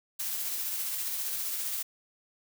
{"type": "noise with tremolo", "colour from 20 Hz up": "blue", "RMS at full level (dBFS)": -32, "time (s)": [0.19, 1.83], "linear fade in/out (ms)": 10, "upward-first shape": "triangle", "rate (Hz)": 15, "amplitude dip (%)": 30, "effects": []}